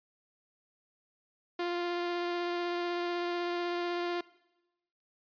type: tone with vibrato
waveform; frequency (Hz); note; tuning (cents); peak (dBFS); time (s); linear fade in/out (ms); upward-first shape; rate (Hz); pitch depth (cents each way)
sawtooth; 349.1; F4; -1; -27; 1.59-4.21; 5; triangle; 16; 11
effects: noise-tail reverb RT60 1.0 s tail -21 dB re dry + resampled to 11025 Hz